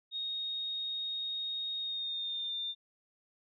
sine tone with pitch glide, 3729 to 3600 Hz, A#7 to A7, 0 to +39 cents, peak -34 dBFS, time 0.11-2.75 s, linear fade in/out 50 ms, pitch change -61 cents, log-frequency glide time 1.79-2.53 s, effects none

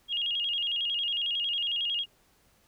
sine tone with vibrato, 3052 Hz, G7, 47 cents flat, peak -27 dBFS, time 0.08-2.06 s, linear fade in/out 50 ms, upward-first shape square, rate 11 Hz, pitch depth 120 cents each way, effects pink hiss -65 dBFS RMS until 2.67 s

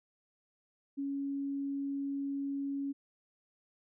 sine tone, 278.3 Hz, C#4, 7 cents sharp, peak -33 dBFS, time 0.97-2.93 s, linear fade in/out 20 ms, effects none

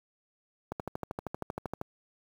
click train, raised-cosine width 1 ms, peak -20 dBFS, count 15, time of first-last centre 0.72-1.814 s, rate 12.8 Hz, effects high-pass 60 Hz 12 dB/octave + 8-bit

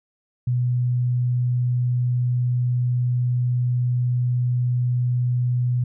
sine tone, 123.47 Hz, B2, in tune, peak -18 dBFS, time 0.47-5.84 s, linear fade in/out 5 ms, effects none

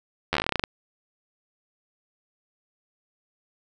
slowing click train, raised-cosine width 0.3 ms, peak -7 dBFS, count 14, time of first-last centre 0.33-0.638 s, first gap 11 ms, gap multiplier 1.12, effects none

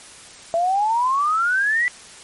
sine exponential sweep, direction up, 659.3 to 2001 Hz, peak -16 dBFS, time 0.54-1.88 s, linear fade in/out 0 ms, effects white hiss -42 dBFS RMS until 2.23 s + MP3 48 kbps

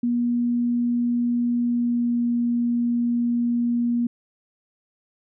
sine tone with pitch glide, 240 to 238.3 Hz, B3 to A#3, -49 to +38 cents, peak -19 dBFS, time 0.03-4.07 s, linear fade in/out 5 ms, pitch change -13 cents, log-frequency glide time 1.6-2.27 s, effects none

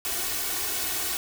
white noise with comb filter, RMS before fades -29 dBFS, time 0.05-1.17 s, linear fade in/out 0 ms, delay 2.7 ms, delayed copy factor +0.85, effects none

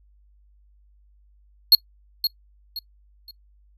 square tone with echo, 4310 Hz, C#8, 49 cents flat, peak -9 dBFS, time 1.72-1.75 s, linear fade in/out 2 ms, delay 520 ms, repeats 3, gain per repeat -10 dB, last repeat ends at 3.31 s, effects noise-tail reverb RT60 0.1 s tail -22 dB re dry + added 50 Hz sine -54 dBFS peak until 3.77 s

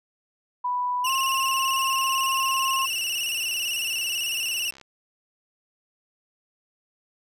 sine tone with pitch glide, 987.8 to 1064.8 Hz, B5 to C6, 0 to +30 cents, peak -23 dBFS, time 0.64-2.86 s, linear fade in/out 10 ms, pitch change +130 cents, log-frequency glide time 1.03-1.1 s
sawtooth tone with vibrato, 2797 Hz, F7, 2 cents sharp, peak -22 dBFS, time 1.04-4.71 s, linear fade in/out 10 ms, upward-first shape square, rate 18 Hz, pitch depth 58 cents each way
click train, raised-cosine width 0.2 ms, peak -29 dBFS, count 252, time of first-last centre 1.1-4.813 s, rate 67.6 Hz
effects none

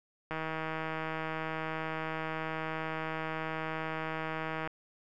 click train, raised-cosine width 0.5 ms, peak -21 dBFS, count 695, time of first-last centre 0.31-4.675 s, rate 159 Hz, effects none

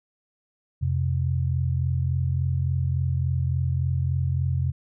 sine tone pair together, 87.31 / 130.82 Hz, F2 / C3, 0 / 0 cents, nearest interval perfect fifth, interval 700 cents, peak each -24 dBFS, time 0.81-4.72 s, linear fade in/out 20 ms, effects none

